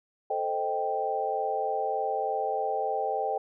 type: chord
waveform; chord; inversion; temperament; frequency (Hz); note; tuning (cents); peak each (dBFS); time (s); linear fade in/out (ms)
sine; A half-diminished seventh; none; equal; 440 / 523.3 / 622.3 / 784; A4 / C5 / Eb5 / G5; 0 / 0 / 0 / 0; -33 / -34 / -34 / -29; 0.3-3.38; 5
effects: none